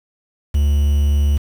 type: tone with quantisation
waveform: triangle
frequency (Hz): 72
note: D2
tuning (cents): -34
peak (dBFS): -10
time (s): 0.54-1.38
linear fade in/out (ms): 10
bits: 6
effects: none